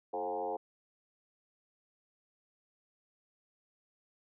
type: tone with frequency modulation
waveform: sine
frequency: 622.3 Hz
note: D#5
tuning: in tune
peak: -33 dBFS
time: 0.13-0.57 s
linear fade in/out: 10 ms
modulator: 93.8 Hz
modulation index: 2.6
effects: none